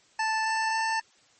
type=tone with pitch steps; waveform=25% pulse; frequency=880 / 885.6 / 891.3 Hz; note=A5 / A5 / A5; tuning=0 / +11 / +22 cents; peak=-21 dBFS; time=0.19-1 s; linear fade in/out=5 ms; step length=270 ms; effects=white hiss -61 dBFS RMS until 1.39 s + MP3 32 kbps